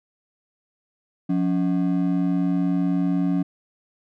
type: ring-modulated tone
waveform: triangle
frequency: 229 Hz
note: A#3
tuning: 31 cents flat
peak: -14 dBFS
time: 1.29-3.43 s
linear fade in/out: 10 ms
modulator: 50 Hz
effects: none